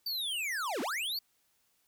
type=linear two-way sweep; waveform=square; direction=down then up; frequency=4663 to 216.1 to 4663 Hz; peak=-33 dBFS; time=0.06-1.19 s; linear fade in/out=5 ms; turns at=0.81 s; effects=white hiss -73 dBFS RMS until 1.87 s